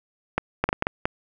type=clicks; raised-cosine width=0.5 ms; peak=-6 dBFS; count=7; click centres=0.38 / 0.64 / 0.69 / 0.729 / 0.824 / 0.869 / 1.055 s; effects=none